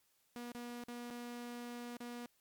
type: tone with dropouts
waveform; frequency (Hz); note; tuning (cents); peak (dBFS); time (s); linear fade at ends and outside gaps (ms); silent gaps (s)
sawtooth; 240.7; B3; -44; -40; 0.36-2.26; 0; 0.519-0.549 / 0.838-0.883 / 1.102-1.109 / 1.969-2.004
effects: white hiss -75 dBFS RMS until 2.4 s + MP3 96 kbps